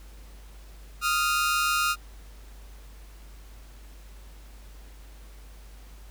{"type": "tone pair together", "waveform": "sawtooth", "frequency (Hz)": [1244.5, 1391.3], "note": ["D#6", "F6"], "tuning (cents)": [0, -7], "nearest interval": "major second", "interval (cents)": 193, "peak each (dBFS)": -22, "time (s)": [1.01, 1.96], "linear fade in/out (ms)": 50, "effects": ["added 50 Hz sine -44 dBFS peak until 6.1 s", "pink hiss -55 dBFS RMS until 6.1 s"]}